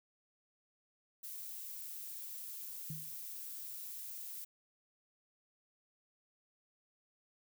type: noise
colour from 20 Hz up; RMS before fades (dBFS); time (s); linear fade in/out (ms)
violet; -46; 1.23-4.45; 10
type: tone with exponential decay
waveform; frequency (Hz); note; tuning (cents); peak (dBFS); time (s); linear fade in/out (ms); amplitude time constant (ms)
sine; 153.8; D#3; -20; -39; 2.9-3.19; 2; 61
effects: none